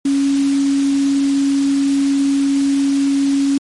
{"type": "tone in noise", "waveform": "sine", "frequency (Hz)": 277.2, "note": "C#4", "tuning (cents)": 0, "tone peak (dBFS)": -12, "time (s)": [0.05, 3.58], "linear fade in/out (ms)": 5, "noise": "white", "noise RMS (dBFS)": -29, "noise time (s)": [0.05, 3.58], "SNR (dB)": 14, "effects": ["low-pass 8000 Hz 12 dB/octave", "MP3 48 kbps"]}